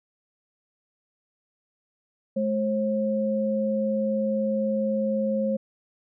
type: tone pair together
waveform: sine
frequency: 213.1 / 537 Hz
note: G#3 / C5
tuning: +45 / +45 cents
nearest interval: octave + major third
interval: 1600 cents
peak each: -25 dBFS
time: 2.36-5.57 s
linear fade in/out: 10 ms
effects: none